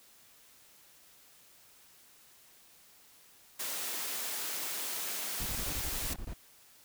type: high-pass noise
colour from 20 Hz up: white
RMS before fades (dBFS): -37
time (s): 3.59-6.14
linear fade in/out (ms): 10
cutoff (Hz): 250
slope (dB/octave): 12
type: noise bursts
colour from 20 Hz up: brown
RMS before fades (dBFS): -39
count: 11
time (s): 5.4-6.335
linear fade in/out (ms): 2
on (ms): 65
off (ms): 22
effects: white hiss -60 dBFS RMS until 6.84 s